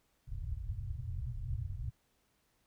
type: low-pass noise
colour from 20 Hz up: white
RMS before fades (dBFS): -39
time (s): 0.27-1.91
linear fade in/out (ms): 20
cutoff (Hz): 130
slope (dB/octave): 96
effects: pink hiss -75 dBFS RMS until 2.66 s